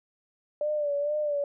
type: tone with vibrato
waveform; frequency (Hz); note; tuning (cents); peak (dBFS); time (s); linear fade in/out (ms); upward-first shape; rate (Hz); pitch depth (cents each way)
sine; 587.3; D5; 0; -25; 0.61-1.44; 2; sine; 2.2; 52
effects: none